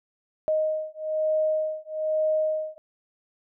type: beating tone pair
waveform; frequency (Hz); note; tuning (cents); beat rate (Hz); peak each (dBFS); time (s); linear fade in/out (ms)
sine; 622.3 / 623.4; D#5 / D#5; 0 / +3; 1.1; -26; 0.48-2.78; 0
effects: none